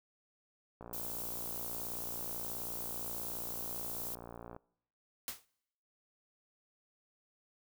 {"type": "click train", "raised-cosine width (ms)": 1, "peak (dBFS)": -33, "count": 221, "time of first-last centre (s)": [0.81, 4.564], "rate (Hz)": 58.6}
{"type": "noise", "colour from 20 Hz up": "violet", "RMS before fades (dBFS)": -41, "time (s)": [0.93, 4.15], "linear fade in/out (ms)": 2}
{"type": "noise with exponential decay", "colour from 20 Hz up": "white", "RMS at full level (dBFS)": -36, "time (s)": [5.28, 5.45], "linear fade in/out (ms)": 0, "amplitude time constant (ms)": 36}
{"effects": ["noise-tail reverb RT60 0.8 s tail -25 dB re dry"]}